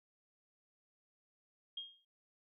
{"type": "tone with exponential decay", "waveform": "sine", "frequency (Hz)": 3239, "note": "G#7", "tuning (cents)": -44, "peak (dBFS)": -38, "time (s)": [1.77, 2.05], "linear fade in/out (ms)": 5, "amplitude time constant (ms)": 59, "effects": []}